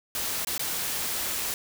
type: noise with dropouts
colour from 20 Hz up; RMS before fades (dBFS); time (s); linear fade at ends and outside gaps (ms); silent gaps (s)
white; -30; 0.15-1.54; 1; 0.448-0.471 / 0.579-0.594
effects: none